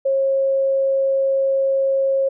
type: tone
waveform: sine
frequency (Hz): 541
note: C#5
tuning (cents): -42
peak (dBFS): -15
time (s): 0.05-2.29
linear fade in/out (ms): 10
effects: none